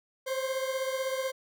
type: beating tone pair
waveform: 40% pulse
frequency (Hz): 523.3 / 539.3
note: C5 / C#5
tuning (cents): 0 / -48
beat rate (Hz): 16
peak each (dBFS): -30 / -35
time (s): 0.26-1.32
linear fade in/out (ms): 20
effects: none